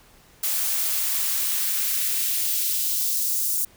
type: noise with high-pass filter sweep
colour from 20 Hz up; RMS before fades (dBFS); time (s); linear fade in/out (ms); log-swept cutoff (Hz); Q
blue; -24; 0.43-3.65; 5; 420 to 7100; 1
effects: pink hiss -54 dBFS RMS until 3.76 s